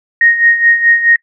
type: tone with tremolo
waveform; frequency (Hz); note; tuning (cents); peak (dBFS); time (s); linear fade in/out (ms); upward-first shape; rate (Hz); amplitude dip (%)
sine; 1864.7; A#6; 0; -4; 0.21-1.16; 2; sine; 4.7; 70
effects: noise-tail reverb RT60 0.1 s tail -24 dB re dry

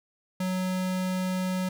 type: tone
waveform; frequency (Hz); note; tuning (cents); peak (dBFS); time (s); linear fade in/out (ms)
square; 185; F#3; 0; -27; 0.4-1.69; 5
effects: none

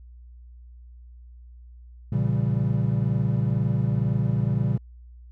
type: chord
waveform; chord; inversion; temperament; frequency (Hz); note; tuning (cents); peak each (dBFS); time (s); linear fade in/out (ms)
triangle; A# diminished seventh; none; equal with one note detuned; 116.54 / 138.59 / 167.5 / 196; A#2 / C#3 / E3 / G3; 0 / 0 / +28 / 0; -22 / -23 / -28 / -27; 2.12-4.78; 5
effects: added 60 Hz sine -43 dBFS peak until 5.31 s

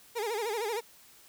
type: tone with vibrato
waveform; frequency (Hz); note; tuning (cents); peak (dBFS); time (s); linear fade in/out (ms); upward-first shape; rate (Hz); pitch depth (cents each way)
30% pulse; 440; A4; 0; -28; 0.15-0.81; 20; sine; 13; 150
effects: white hiss -57 dBFS RMS until 1.28 s

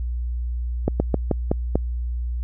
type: slowing click train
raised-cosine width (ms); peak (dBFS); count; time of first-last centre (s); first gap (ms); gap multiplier
2; -5; 6; 0.88-1.756; 120; 1.19
effects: added 60 Hz sine -23 dBFS peak until 2.43 s

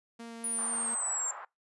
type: tone with vibrato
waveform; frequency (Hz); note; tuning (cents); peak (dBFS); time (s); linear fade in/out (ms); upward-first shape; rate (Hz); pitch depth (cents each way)
sawtooth; 231.1; A#3; -15; -38; 0.19-0.95; 10; sine; 4.3; 8
type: exponential sweep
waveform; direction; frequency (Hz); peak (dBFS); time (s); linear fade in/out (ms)
sine; down; 9730 to 7350; -30; 0.44-1.31; 2
type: band-pass noise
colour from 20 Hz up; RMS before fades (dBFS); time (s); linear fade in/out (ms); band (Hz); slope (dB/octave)
white; -44; 0.58-1.45; 5; 730 to 1300; 24
effects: noise-tail reverb RT60 0.2 s tail -24 dB re dry + resampled to 24000 Hz

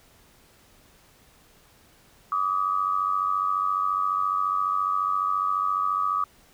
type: tone pair together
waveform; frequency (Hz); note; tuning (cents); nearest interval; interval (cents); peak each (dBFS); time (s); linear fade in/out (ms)
sine; 1158.5 / 1253; D6 / D#6; -24 / +12; minor second; 136; -25; 2.32-6.24; 2
effects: pink hiss -57 dBFS RMS until 6.53 s

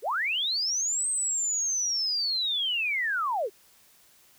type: linear two-way sweep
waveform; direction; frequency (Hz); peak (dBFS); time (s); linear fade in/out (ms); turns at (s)
sine; up then down; 354.4 to 8372 to 354.4; -25; 0.02-3.5; 50; 1.08
effects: white hiss -59 dBFS RMS until 4.38 s

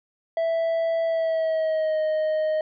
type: tone with pitch glide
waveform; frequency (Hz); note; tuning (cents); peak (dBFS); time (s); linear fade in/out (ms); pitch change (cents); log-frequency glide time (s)
triangle; 659.3 to 622.3; E5 to D#5; 0 to 0; -19; 0.37-2.61; 2; -100; 1.05-2
effects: resampled to 11025 Hz

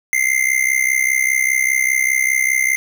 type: tone with amplitude modulation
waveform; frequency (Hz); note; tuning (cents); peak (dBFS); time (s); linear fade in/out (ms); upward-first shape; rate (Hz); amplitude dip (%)
square; 2087; C7; -5; -11; 0.13-2.76; 0; sine; 65; 85
effects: none

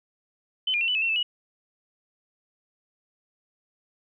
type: tone with pitch steps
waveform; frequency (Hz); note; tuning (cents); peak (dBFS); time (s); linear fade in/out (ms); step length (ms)
sine; 3045 / 2413 / 2712 / 2983 / 2598 / 2714 / 2631 / 2918; F#7 / D7 / E7 / F#7 / E7 / E7 / E7 / F#7; +49 / +46 / +49 / +13 / -26 / +50 / -4 / -25; -22; 0.67-1.23; 5; 70
effects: none

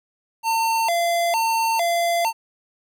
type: tone with vibrato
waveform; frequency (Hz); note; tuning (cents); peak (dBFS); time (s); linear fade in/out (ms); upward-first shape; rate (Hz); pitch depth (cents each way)
square; 787; G5; +7; -19; 0.43-2.33; 50; square; 1.1; 240
effects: 10-bit

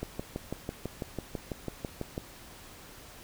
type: click train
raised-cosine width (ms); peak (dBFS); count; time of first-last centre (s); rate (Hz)
2; -20; 14; 0.03-2.179; 6.05
effects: pink hiss -50 dBFS RMS until 3.23 s

